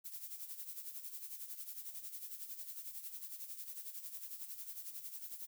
violet noise with tremolo, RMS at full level -45 dBFS, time 0.04-5.47 s, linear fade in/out 20 ms, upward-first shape sine, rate 11 Hz, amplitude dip 65%, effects none

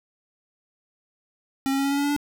square tone with pitch steps, 269.7 / 272.5 / 275.4 / 278.2 / 281.2 / 284.1 / 287.1 / 290.1 Hz, C#4 / C#4 / C#4 / C#4 / C#4 / C#4 / D4 / D4, -47 / -29 / -11 / +6 / +25 / +43 / -39 / -21 cents, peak -22 dBFS, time 1.66-2.164 s, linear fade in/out 0 ms, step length 63 ms, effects none

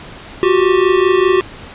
square tone pair together, 360 / 385.1 Hz, F#4 / G4, -47 / -31 cents, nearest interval minor second, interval 116 cents, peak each -13 dBFS, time 0.43-1.41 s, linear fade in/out 0 ms, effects pink hiss -34 dBFS RMS until 1.74 s + resampled to 8000 Hz

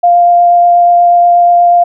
sine tone with vibrato, 698.5 Hz, F5, in tune, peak -3 dBFS, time 0.03-1.84 s, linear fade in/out 10 ms, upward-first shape triangle, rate 8.3 Hz, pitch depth 9 cents each way, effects none

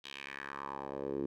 10% pulse tone with band-pass filter sweep, 69.3 Hz, C#2, in tune, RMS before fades -41 dBFS, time 0.04-1.26 s, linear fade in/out 5 ms, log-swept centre 3500 to 330 Hz, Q 2.8, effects none

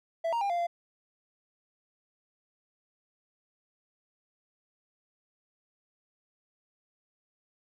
triangle tone with pitch steps, 663 / 933 / 801 / 695 / 689 Hz, E5 / A#5 / G5 / F5 / F5, +10 / +1 / +37 / -9 / -24 cents, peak -25 dBFS, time 0.24-0.67 s, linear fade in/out 10 ms, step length 86 ms, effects none

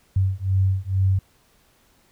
sine beating tone pair, 94.4 / 96.6 Hz, F#2 / G2, +35 / -25 cents, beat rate 2.2 Hz, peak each -21 dBFS, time 0.16-1.19 s, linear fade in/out 5 ms, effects pink hiss -60 dBFS RMS until 2.11 s

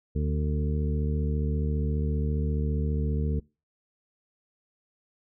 harmonic tone with a mistuned harmonic, 74.8 Hz, D2, 32 cents sharp, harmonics 1 / 2 / 3 / 4 / 5 / 6, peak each -26 / -30 / -34 / -42 / -43 / -37 dBFS, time 0.15-3.4 s, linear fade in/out 10 ms, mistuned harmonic 5, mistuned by +15 cents, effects noise-tail reverb RT60 0.3 s tail -24 dB re dry

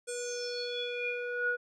square tone with low-pass filter sweep, 486 Hz, B4, 28 cents flat, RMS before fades -35 dBFS, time 0.07-1.57 s, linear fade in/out 20 ms, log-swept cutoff 8600 to 1300 Hz, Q 8.6, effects none

